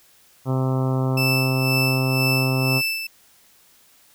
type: harmonic tone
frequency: 130.81 Hz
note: C3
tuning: in tune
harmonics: 1 / 2 / 3 / 4 / 5 / 6 / 7 / 8 / 9 / 10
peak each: -20 / -26 / -30 / -32 / -34 / -36 / -37 / -38 / -39 / -40 dBFS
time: 0.45-2.82 s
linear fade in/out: 50 ms
type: tone with tremolo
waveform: 30% pulse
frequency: 2644 Hz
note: E7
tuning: 5 cents sharp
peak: -17 dBFS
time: 1.17-3.07 s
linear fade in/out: 5 ms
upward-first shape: sine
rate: 2 Hz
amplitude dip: 60%
effects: white hiss -55 dBFS RMS until 4.14 s